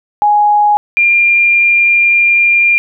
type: tone pair in turn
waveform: sine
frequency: 832 / 2396 Hz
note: G#5 / D7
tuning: +3 / +34 cents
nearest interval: octave + tritone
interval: 1831 cents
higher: second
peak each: -6 dBFS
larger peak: neither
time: 0.22-0.77 / 0.97-2.78 s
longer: second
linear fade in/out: 0 ms
effects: none